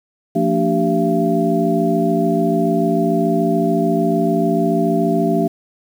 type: tone cluster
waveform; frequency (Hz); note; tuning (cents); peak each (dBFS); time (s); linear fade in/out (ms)
sine; 172.2 / 226 / 292.8 / 387.3 / 679; F3 / A3 / D4 / G4 / F5; -24 / +47 / -5 / -21 / -49; -20; 0.35-5.48; 10
effects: 7-bit